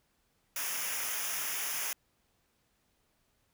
white noise with comb filter, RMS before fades -35 dBFS, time 0.56-1.93 s, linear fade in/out 2 ms, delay 0.24 ms, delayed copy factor -0.75, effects pink hiss -74 dBFS RMS until 3.53 s

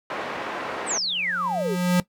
pink band-pass noise, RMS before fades -31 dBFS, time 0.1-0.98 s, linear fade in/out 2 ms, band 410 to 1900 Hz, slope 12 dB/octave
square tone with exponential growth, 179 Hz, F3, 43 cents sharp, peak -16 dBFS, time 0.85-2 s, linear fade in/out 2 ms, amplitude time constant 250 ms
sine exponential sweep, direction down, 8740 to 340.3 Hz, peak -23 dBFS, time 0.86-1.77 s, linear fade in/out 50 ms
effects noise-tail reverb RT60 0.1 s tail -17 dB re dry

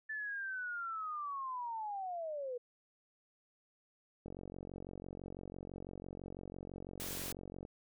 sine linear sweep, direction down, 1760 to 476.8 Hz, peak -38 dBFS, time 0.09-2.58 s, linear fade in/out 10 ms
click train, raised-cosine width 2 ms, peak -33 dBFS, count 157, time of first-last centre 4.26-7.651 s, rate 46 Hz
white noise, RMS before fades -43 dBFS, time 7-7.32 s, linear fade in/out 0 ms
effects none

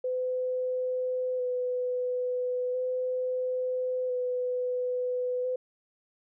sine tone with vibrato, 503 Hz, B4, 32 cents sharp, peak -27 dBFS, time 0.04-5.56 s, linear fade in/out 5 ms, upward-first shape square, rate 0.37 Hz, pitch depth 14 cents each way, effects none

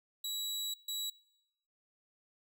sawtooth tone bursts at uneven times, 3900 Hz, B7, 23 cents flat, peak -33 dBFS, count 2, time 0.24-0.74 / 0.88-1.1 s, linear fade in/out 5 ms, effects noise-tail reverb RT60 0.8 s tail -22 dB re dry

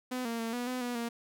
sawtooth tone with pitch steps, 252.7 / 231.2 / 227.7 / 243.8 / 252.7 / 243.7 / 234.1 Hz, B3 / A#3 / A#3 / B3 / B3 / B3 / A#3, +40 / -14 / -40 / -22 / +40 / -23 / +8 cents, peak -29 dBFS, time 0.11-1.09 s, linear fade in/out 10 ms, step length 140 ms, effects none

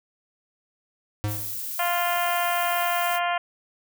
square tone with exponential decay, 104.5 Hz, G#2, 11 cents sharp, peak -22 dBFS, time 1.24-1.64 s, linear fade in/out 0 ms, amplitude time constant 86 ms
violet noise, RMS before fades -32 dBFS, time 1.27-3.2 s, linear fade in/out 50 ms
harmonic tone, 349.2 Hz, F4, in tune, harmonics 2 / 3 / 4 / 5 / 6 / 7 / 8 / 9, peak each -25 / -29 / -31 / -33 / -35 / -36 / -37 / -38 dBFS, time 1.79-3.38 s, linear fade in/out 5 ms
effects none

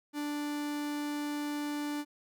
45% pulse tone, 293.7 Hz, D4, in tune, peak -33 dBFS, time 0.13-2.05 s, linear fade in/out 50 ms, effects none

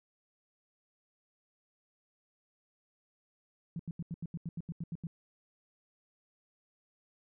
sine tone bursts, 166.8 Hz, E3, 21 cents sharp, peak -35 dBFS, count 12, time 3.76-5.07 s, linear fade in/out 2 ms, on 34 ms, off 82 ms, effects none

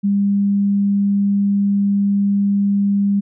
sine tone, 200.5 Hz, G3, 39 cents sharp, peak -13 dBFS, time 0.03-3.21 s, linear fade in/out 20 ms, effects none

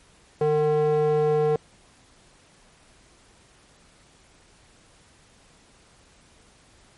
square tone with band-pass filter, 151.3 Hz, D#3, 48 cents flat, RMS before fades -21 dBFS, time 0.41-1.56 s, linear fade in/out 2 ms, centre 510 Hz, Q 3, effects pink hiss -56 dBFS RMS until 6.97 s + MP3 48 kbps

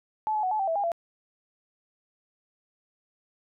sine tone with pitch steps, 864 / 853 / 742 / 860 / 777 / 656 / 809 / 678 Hz, A5 / G#5 / F#5 / A5 / G5 / E5 / G#5 / E5, -32 / +46 / +5 / -40 / -16 / -9 / -46 / +49 cents, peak -24 dBFS, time 0.27-0.918 s, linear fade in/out 0 ms, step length 81 ms, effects none

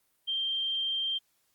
sine tone, 3163 Hz, G7, 15 cents sharp, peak -28 dBFS, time 0.27-1.19 s, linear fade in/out 20 ms, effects white hiss -72 dBFS RMS until 1.54 s + Opus 32 kbps

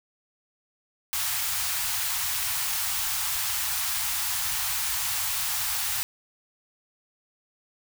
white band-stop noise, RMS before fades -28 dBFS, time 1.13-6.03 s, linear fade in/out 0 ms, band 130 to 740 Hz, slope 48 dB/octave, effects none

